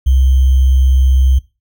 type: tone with sample-and-hold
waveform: sine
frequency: 65.41 Hz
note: C2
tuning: in tune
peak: -7 dBFS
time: 0.06-1.39 s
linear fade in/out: 10 ms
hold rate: 3150 Hz
effects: noise-tail reverb RT60 0.3 s tail -21 dB re dry